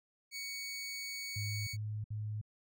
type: tone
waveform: 20% pulse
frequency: 2235 Hz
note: C#7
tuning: 14 cents sharp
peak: -35 dBFS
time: 0.31-1.77 s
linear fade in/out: 50 ms
type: tone bursts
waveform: sine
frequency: 106.5 Hz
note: G#2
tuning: 44 cents sharp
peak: -36 dBFS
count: 3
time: 1.36-2.414 s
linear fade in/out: 5 ms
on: 310 ms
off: 62 ms
effects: none